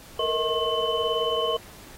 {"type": "tone cluster", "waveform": "sine", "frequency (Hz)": [456.3, 474.7, 637, 1078, 3029], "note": ["A#4", "A#4", "D#5", "C#6", "F#7"], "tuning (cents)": [-37, 31, 41, -49, 40], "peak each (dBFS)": -29, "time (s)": [0.19, 1.57], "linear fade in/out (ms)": 5, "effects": ["pink hiss -47 dBFS RMS until 1.97 s", "AAC 48 kbps"]}